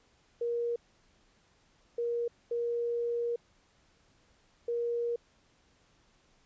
sine tone bursts at uneven times, 472.7 Hz, A#4, 24 cents sharp, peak -29 dBFS, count 4, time 0.41-0.76 / 1.98-2.28 / 2.51-3.36 / 4.68-5.16 s, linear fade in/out 5 ms, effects pink hiss -67 dBFS RMS until 6.45 s + resampled to 16000 Hz

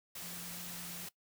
sine tone in noise, 174.61 Hz, F3, in tune, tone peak -50 dBFS, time 0.22-1.06 s, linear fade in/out 5 ms, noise white, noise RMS -45 dBFS, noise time 0.15-1.09 s, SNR -8 dB, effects noise-tail reverb RT60 0.1 s tail -19 dB re dry

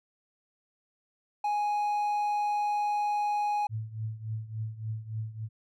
triangle tone, 830.6 Hz, G#5, in tune, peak -24 dBFS, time 1.44-3.67 s, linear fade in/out 5 ms
sine tone with tremolo, 110 Hz, A2, in tune, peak -29 dBFS, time 3.69-5.49 s, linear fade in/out 50 ms, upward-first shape triangle, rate 3.5 Hz, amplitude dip 85%
effects none

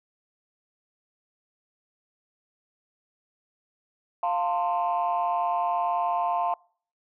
sine chord, F major, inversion none, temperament equal with one note detuned, 698.5 / 895.4 / 1046.5 Hz, F5 / A5 / C6, 0 / +30 / 0 cents, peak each -25 / -27 / -28 dBFS, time 4.23-6.54 s, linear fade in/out 2 ms, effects noise-tail reverb RT60 0.5 s tail -26 dB re dry + tanh soft clip ceiling -17 dBFS

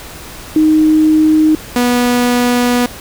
sine / sawtooth tone pair in turn, 311.1 / 244.4 Hz, D#4 / B3, 0 / -18 cents, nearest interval major third, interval 418 cents, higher first, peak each -6 dBFS, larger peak neither, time 0.56-1.55 / 1.76-2.86 s, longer second, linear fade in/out 2 ms, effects pink hiss -31 dBFS RMS until 3 s

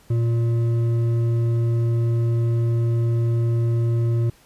sine tone with hard clipping, 116.54 Hz, A#2, in tune, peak -19 dBFS, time 0.1-4.3 s, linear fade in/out 5 ms, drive 7 dB, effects pink hiss -54 dBFS RMS until 4.45 s + resampled to 32000 Hz

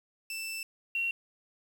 sawtooth / sine tone pair in turn, 2660 / 2738 Hz, E7 / F7, +15 / -35 cents, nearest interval minor second, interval 50 cents, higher second, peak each -32 / -28 dBFS, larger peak second, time 0.3-0.63 / 0.95-1.11 s, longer first, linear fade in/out 2 ms, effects 9-bit

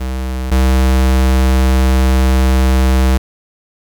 square tone pair in turn, 64.4 / 65 Hz, C2 / C2, -27 / -11 cents, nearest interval unison, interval 16 cents, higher second, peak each -18 / -9 dBFS, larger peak second, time 0-0.51 / 0.51-3.18 s, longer second, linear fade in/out 10 ms, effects 7-bit

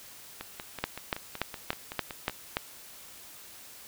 two click trains, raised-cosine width 0.3 ms, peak -21 / -11 dBFS, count 11 / 7, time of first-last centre 0.41-2.297 / 0.84-2.569 s, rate 5.3 / 3.47 Hz, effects white hiss -49 dBFS RMS until 3.87 s

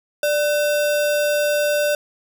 sine tone with sample-and-hold, 590 Hz, D5, 8 cents sharp, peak -16 dBFS, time 0.23-1.95 s, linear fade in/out 2 ms, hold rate 2100 Hz, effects none

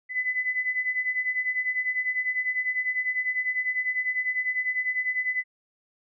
sine beating tone pair, 2000 / 2010 Hz, B6 / B6, +21 / +30 cents, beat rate 10 Hz, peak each -30 / -26 dBFS, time 0.09-5.44 s, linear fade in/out 50 ms, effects none

